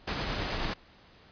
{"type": "noise with tremolo", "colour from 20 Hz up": "pink", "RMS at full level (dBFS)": -31, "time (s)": [0.07, 0.74], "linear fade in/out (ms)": 10, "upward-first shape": "sine", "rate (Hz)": 9.3, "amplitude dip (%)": 25, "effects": ["pink hiss -57 dBFS RMS until 1.31 s", "resampled to 11025 Hz"]}